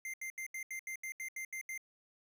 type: tone bursts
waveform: square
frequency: 2091 Hz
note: C7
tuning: 2 cents flat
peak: -40 dBFS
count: 11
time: 0.05-1.777 s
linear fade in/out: 2 ms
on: 87 ms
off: 77 ms
effects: none